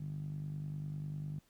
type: tone with band-pass filter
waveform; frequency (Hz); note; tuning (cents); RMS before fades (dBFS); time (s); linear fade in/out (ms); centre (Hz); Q
10% pulse; 50; G1; +35; -41; 0-1.39; 5; 150; 6.2
effects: pink hiss -71 dBFS RMS until 1.49 s